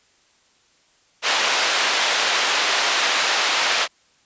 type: band-pass noise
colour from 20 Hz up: white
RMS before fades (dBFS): -20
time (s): 1.22-3.88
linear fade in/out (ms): 50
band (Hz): 580 to 3800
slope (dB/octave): 12
effects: white hiss -59 dBFS RMS until 4.25 s + resampled to 16000 Hz